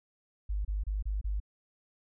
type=tone bursts; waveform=sine; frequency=50.6 Hz; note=G#1; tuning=44 cents flat; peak=-29 dBFS; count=5; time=0.49-1.402 s; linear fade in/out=10 ms; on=160 ms; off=28 ms; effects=none